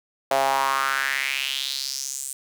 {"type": "tone with high-pass filter sweep", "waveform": "sawtooth", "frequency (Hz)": 135.6, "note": "C#3", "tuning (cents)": -38, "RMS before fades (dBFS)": -25, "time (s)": [0.31, 2.33], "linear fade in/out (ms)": 2, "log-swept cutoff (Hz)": [640, 8700], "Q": 4, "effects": []}